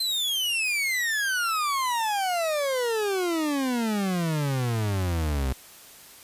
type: exponential sweep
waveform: 40% pulse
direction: down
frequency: 4151 to 63.1 Hz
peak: -23 dBFS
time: 0-5.53 s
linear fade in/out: 5 ms
effects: white hiss -48 dBFS RMS until 6.23 s + resampled to 32000 Hz